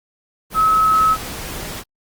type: tone in noise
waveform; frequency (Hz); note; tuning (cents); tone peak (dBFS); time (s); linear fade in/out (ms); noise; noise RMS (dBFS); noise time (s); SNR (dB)
sine; 1288; E6; -41; -11; 0.54-1.17; 50; pink; -29; 0.5-1.84; +15
effects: Opus 32 kbps